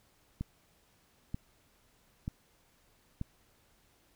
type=click train; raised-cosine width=5 ms; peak=-23 dBFS; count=4; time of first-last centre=0.41-3.214 s; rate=1.07 Hz; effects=pink hiss -68 dBFS RMS until 4.15 s